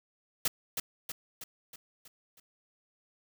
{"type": "noise with echo", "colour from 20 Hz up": "white", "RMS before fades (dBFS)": -28, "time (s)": [0.45, 0.48], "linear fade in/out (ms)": 5, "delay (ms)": 320, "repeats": 6, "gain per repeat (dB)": -5, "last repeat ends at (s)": 2.4, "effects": []}